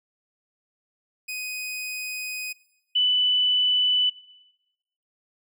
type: tone pair in turn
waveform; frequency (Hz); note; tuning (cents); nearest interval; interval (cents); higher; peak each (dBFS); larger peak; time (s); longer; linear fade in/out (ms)
sawtooth / sine; 2500 / 2988; D#7 / F#7; +8 / +16; minor third; 308; second; -27 / -18; second; 1.28-2.53 / 2.95-4.1; first; 10
effects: noise-tail reverb RT60 1.0 s tail -19 dB re dry